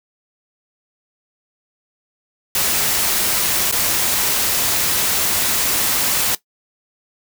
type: noise with dropouts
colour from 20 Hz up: white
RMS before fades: -18 dBFS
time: 2.55-6.35 s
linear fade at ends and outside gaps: 2 ms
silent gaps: 3.713-3.724 s
effects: noise-tail reverb RT60 0.1 s tail -17 dB re dry